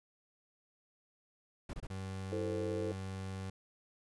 brown noise bursts, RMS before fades -42 dBFS, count 3, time 1.69-1.87 s, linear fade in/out 5 ms, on 44 ms, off 24 ms
30% pulse tone, 95.4 Hz, G2, 47 cents flat, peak -37 dBFS, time 1.9-3.5 s, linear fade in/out 5 ms
sine chord, A minor, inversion second, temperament equal, 329.6 / 440 / 523.3 Hz, E4 / A4 / C5, 0 / 0 / 0 cents, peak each -40 / -38 / -41 dBFS, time 2.32-2.92 s, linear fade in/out 2 ms
effects resampled to 24000 Hz

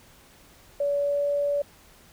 sine tone with pitch glide, 571 to 574.3 Hz, D5 to D5, -49 to -39 cents, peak -22 dBFS, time 0.8-1.62 s, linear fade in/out 5 ms, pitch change +10 cents, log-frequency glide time 0.98-1.27 s, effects pink hiss -54 dBFS RMS until 2.12 s

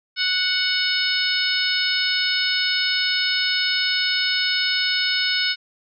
harmonic tone with a mistuned harmonic, 740 Hz, F#5, in tune, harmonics 2 / 3 / 4 / 5 / 6 / 7, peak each -26 / -26 / -26 / -26 / -26 / -26 dBFS, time 0.16-5.56 s, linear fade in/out 50 ms, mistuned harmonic 6, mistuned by -39 cents, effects none

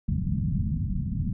white low-pass noise, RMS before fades -27 dBFS, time 0.08-1.33 s, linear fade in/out 5 ms, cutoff 210 Hz, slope 48 dB/octave, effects none

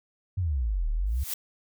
sine exponential two-way sweep, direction down then up, 99.2 to 35.97 to 72.4 Hz, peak -24 dBFS, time 0.37-1.24 s, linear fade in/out 10 ms, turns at 0.9 s
blue noise with exponential growth, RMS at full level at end -28 dBFS, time 1.06-1.34 s, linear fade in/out 5 ms, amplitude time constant 59 ms
effects none

